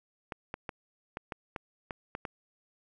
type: clicks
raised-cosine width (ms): 0.5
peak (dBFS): -21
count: 9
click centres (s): 0.322 / 0.541 / 0.692 / 1.171 / 1.322 / 1.562 / 1.908 / 2.151 / 2.252
effects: none